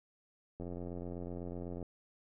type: click train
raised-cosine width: 2 ms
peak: -30 dBFS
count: 109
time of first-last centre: 0.6-1.827 s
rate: 88 Hz
effects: none